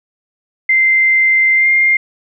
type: tone with pitch glide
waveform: sine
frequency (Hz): 2083 to 2113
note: C7 to C7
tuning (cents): -8 to +16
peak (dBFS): -8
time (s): 0.69-1.97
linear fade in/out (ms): 5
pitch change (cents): +24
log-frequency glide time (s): 1.55-1.68
effects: none